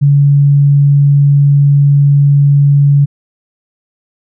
sine tone, 142.2 Hz, C#3, 45 cents sharp, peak -4 dBFS, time 0.01-3.06 s, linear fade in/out 20 ms, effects none

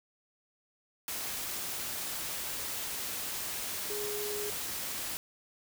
sine tone in noise, 415.3 Hz, G#4, in tune, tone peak -36 dBFS, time 3.9-4.5 s, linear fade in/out 0 ms, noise white, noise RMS -37 dBFS, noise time 1.08-5.17 s, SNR -2 dB, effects none

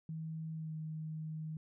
sine tone with pitch glide, 159.8 to 156.87 Hz, D#3 to D#3, +47 to +14 cents, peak -39 dBFS, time 0.09-1.57 s, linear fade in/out 2 ms, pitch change -33 cents, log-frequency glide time 0.53-0.74 s, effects none

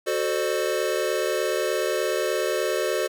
square chord, D dominant seventh, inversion first, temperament equal with one note detuned, 370 / 440 / 523.3 / 600 Hz, F#4 / A4 / C5 / D5, 0 / 0 / 0 / +37 cents, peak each -29 dBFS, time 0.06-3.08 s, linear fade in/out 20 ms, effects none

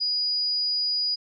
sine tone, 4910 Hz, D#8, 24 cents flat, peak -22 dBFS, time 0-1.16 s, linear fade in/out 20 ms, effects MP3 64 kbps

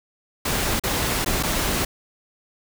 pink noise with dropouts, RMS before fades -23 dBFS, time 0.45-1.85 s, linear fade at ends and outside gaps 5 ms, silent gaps 0.797-0.836 / 1.247-1.26 / 1.428-1.433 s, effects none

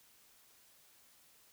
silence, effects white hiss -65 dBFS RMS until 1.52 s

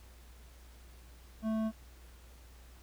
sine tone with hard clipping, 220 Hz, A3, in tune, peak -32 dBFS, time 1.42-1.72 s, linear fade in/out 50 ms, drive 10 dB, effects added 60 Hz sine -53 dBFS peak until 2.82 s + pink hiss -61 dBFS RMS until 2.82 s

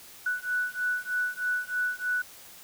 sine beating tone pair, 1480 / 1483.2 Hz, F#6 / F#6, 0 / +4 cents, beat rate 3.2 Hz, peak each -30 dBFS, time 0.26-2.22 s, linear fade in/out 5 ms, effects white hiss -49 dBFS RMS until 2.63 s

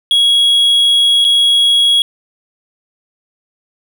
triangle tone with dropouts, 3322 Hz, G#7, in tune, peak -6 dBFS, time 0.11-2.02 s, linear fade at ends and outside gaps 1 ms, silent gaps 1.244-1.249 s, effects none

